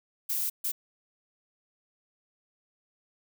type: noise bursts at uneven times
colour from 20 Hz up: violet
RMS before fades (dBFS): -30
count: 2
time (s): 0.29-0.5 / 0.64-0.72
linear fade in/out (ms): 10
effects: none